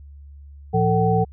sine tone cluster, 112.1 / 171.5 / 446.5 / 758 Hz, A2 / F3 / A4 / F#5, +33 / -31 / +25 / +42 cents, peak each -21 dBFS, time 0.73-1.25 s, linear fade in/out 20 ms, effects added 71 Hz sine -39 dBFS peak until 1.32 s

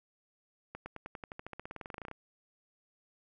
accelerating click train, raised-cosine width 0.5 ms, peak -27 dBFS, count 23, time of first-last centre 0.75-2.113 s, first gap 110 ms, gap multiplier 0.94, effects none

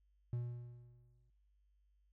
triangle tone with exponential decay, 120.6 Hz, B2, 41 cents flat, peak -33 dBFS, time 0.33-1.3 s, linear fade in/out 0 ms, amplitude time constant 210 ms, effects noise-tail reverb RT60 1.0 s tail -26 dB re dry + added 50 Hz sine -70 dBFS peak until 2.12 s

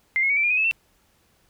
sine tone with pitch steps, 2093 / 2169 / 2248 / 2330 / 2415 / 2503 / 2595 / 2689 Hz, C7 / C#7 / C#7 / D7 / D7 / D#7 / E7 / E7, 0 / -38 / +24 / -14 / +48 / +10 / -28 / +34 cents, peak -18 dBFS, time 0.16-0.712 s, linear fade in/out 0 ms, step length 69 ms, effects pink hiss -63 dBFS RMS until 1.49 s

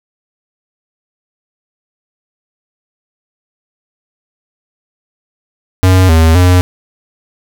square tone with pitch steps, 92.9 / 80.9 / 90.2 Hz, F#2 / E2 / F#2, +7 / -32 / -44 cents, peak -5 dBFS, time 5.83-6.61 s, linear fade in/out 0 ms, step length 260 ms, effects none

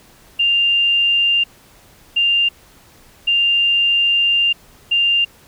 sine tone bursts at uneven times, 2794 Hz, F7, in tune, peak -12 dBFS, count 4, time 0.39-1.44 / 2.16-2.49 / 3.27-4.53 / 4.91-5.25 s, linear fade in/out 10 ms, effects pink hiss -48 dBFS RMS until 5.47 s

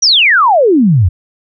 sine exponential sweep, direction down, 6030 to 80.4 Hz, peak -5 dBFS, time 0.02-1.09 s, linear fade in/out 10 ms, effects none

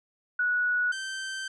sine / sawtooth tone pair in turn, 1467 / 1554.2 Hz, F#6 / G6, -15 / -15 cents, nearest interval minor second, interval 100 cents, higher second, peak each -23 / -29 dBFS, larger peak first, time 0.39-0.92 / 0.92-1.48 s, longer second, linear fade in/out 5 ms, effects resampled to 22050 Hz

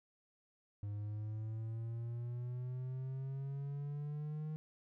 triangle exponential sweep, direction up, 102 to 155.56 Hz, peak -37 dBFS, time 0.83-4.56 s, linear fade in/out 0 ms, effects none

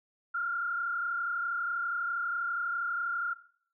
sine tone with frequency modulation, 1396.9 Hz, F6, in tune, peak -29 dBFS, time 0.34-3.34 s, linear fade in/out 10 ms, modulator 32.3 Hz, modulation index 1.2, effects noise-tail reverb RT60 0.6 s tail -18 dB re dry

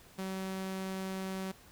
sawtooth tone, 190 Hz, F#3, 46 cents sharp, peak -32 dBFS, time 0.18-1.52 s, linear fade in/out 10 ms, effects pink hiss -58 dBFS RMS until 1.71 s

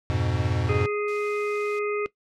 square chord, F diminished, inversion none, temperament equal, 87.31 / 103.83 / 123.47 Hz, F2 / Ab2 / Cb3, 0 / 0 / 0 cents, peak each -28 dBFS, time 0.1-0.86 s, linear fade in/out 0 ms
harmonic tone, 415.3 Hz, G#4, in tune, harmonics 1 / 3 / 5 / 6, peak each -25 / -33 / -36 / -37 dBFS, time 0.69-2.06 s, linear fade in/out 0 ms
blue noise, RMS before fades -40 dBFS, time 1.08-1.79 s, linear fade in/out 2 ms
effects noise-tail reverb RT60 0.1 s tail -18 dB re dry + low-pass 5000 Hz 12 dB/octave

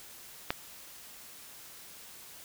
click, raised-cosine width 0.3 ms, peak -12 dBFS, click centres 0.505 s, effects white hiss -50 dBFS RMS until 2.44 s

